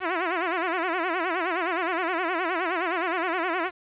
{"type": "tone with vibrato", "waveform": "10% pulse", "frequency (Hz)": 349.2, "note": "F4", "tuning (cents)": 0, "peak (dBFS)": -16, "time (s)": [0, 3.71], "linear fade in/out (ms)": 50, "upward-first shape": "sine", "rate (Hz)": 9.6, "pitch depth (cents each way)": 140, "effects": ["resampled to 8000 Hz", "9-bit"]}